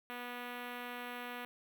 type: tone with notch filter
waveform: 5% pulse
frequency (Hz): 244.3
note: B3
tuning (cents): -19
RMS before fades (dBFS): -44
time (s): 0.1-1.45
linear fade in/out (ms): 0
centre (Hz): 6900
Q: 0.57
effects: none